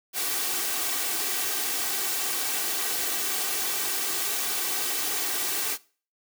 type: noise with comb filter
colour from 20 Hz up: white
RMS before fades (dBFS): -28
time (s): 0.13-5.78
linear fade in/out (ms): 50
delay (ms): 2.6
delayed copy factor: +0.6
effects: noise-tail reverb RT60 0.4 s tail -21 dB re dry + high-pass 200 Hz 12 dB/octave